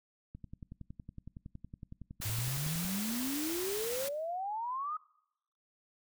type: click train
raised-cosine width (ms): 5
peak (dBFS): -33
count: 28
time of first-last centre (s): 0.35-2.85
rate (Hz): 10.8
type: noise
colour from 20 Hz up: white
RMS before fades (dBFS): -39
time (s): 2.21-4.09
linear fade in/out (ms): 10
type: exponential sweep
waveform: sine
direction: up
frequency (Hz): 103.2 to 1276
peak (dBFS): -34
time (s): 2.25-4.97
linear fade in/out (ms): 5
effects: noise-tail reverb RT60 0.8 s tail -23 dB re dry